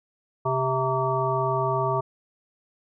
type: harmonic tone with a mistuned harmonic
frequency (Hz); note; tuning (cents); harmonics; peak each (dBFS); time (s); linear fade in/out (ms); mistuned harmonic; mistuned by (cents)
131.5; C3; +9; 1 / 3 / 5 / 7 / 9; -28 / -28 / -28 / -28 / -28; 0.45-2.01; 10; 9; -53
effects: none